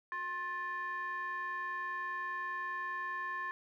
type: ring-modulated tone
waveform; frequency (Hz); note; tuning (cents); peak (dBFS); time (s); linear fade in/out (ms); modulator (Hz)
triangle; 345; F4; -21; -31; 0.12-3.51; 0; 1410
effects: none